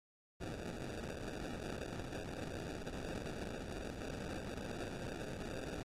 violet noise with sample-and-hold, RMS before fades -44 dBFS, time 0.4-5.83 s, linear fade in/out 10 ms, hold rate 1050 Hz, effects low-pass 9000 Hz 12 dB/octave + AAC 48 kbps

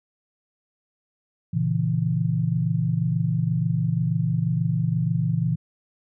sine chord, A# diminished, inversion none, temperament equal, 116.54 / 138.59 / 164.81 Hz, A#2 / C#3 / E3, 0 / 0 / 0 cents, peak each -25 / -26 / -23 dBFS, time 1.53-5.56 s, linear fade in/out 10 ms, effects none

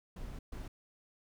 brown noise bursts at uneven times, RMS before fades -43 dBFS, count 2, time 0.16-0.39 / 0.52-0.68 s, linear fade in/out 5 ms, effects none

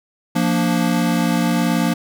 square chord, Bb major, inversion second, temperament equal, 174.61 / 233.1 / 293.7 Hz, F3 / Bb3 / D4, 0 / 0 / 0 cents, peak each -20 / -20 / -23 dBFS, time 0.35-1.94 s, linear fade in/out 10 ms, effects none

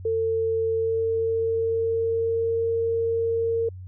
sine tone with pitch glide, 450 to 458.1 Hz, A4 to A#4, +39 to -30 cents, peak -21 dBFS, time 0.05-3.69 s, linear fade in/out 5 ms, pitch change +31 cents, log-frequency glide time 0.76-2.67 s, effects added 92 Hz sine -36 dBFS peak until 3.87 s

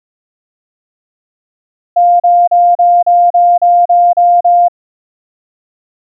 sine tone bursts, 701 Hz, F5, 6 cents sharp, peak -4 dBFS, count 10, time 1.96-4.684 s, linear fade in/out 10 ms, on 240 ms, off 36 ms, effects none

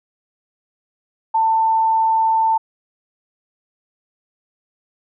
sine tone, 892 Hz, A5, 23 cents sharp, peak -13 dBFS, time 1.34-2.58 s, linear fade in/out 10 ms, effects none

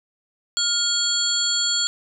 sine tone cluster, 1405 / 3296 / 4387 / 7230 Hz, F6 / G#7 / C#8 / A8, +10 / -14 / -19 / +46 cents, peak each -30 / -24 / -23 / -24 dBFS, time 0.57-1.87 s, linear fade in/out 0 ms, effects none

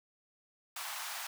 pink high-pass noise, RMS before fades -41 dBFS, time 0.76-1.27 s, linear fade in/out 5 ms, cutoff 720 Hz, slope 48 dB/octave, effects none

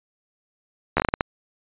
slowing click train, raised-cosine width 0.5 ms, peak -4 dBFS, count 8, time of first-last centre 0.97-1.209 s, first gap 12 ms, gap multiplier 1.34, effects resampled to 8000 Hz

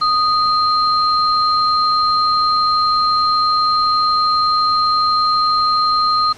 sine tone pair together, 1242 / 4170 Hz, D#6 / C8, -3 / -7 cents, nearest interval octave + major sixth, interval 2096 cents, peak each -13 / -19 dBFS, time 0.01-6.33 s, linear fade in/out 10 ms, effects pink hiss -39 dBFS RMS until 6.37 s + low-pass 7000 Hz 12 dB/octave

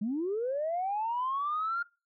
sine linear sweep, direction up, 196.1 to 1418 Hz, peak -28 dBFS, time 0.01-1.83 s, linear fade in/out 10 ms, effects noise-tail reverb RT60 0.3 s tail -23 dB re dry + tanh soft clip ceiling -24 dBFS

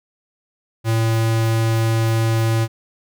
square tone, 112.9 Hz, A2, 45 cents sharp, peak -16 dBFS, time 0.84-2.68 s, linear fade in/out 50 ms, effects none

